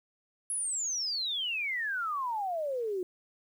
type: exponential sweep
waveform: sine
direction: down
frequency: 10870 to 353.4 Hz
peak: -30 dBFS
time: 0.5-3.03 s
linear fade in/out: 2 ms
effects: 10-bit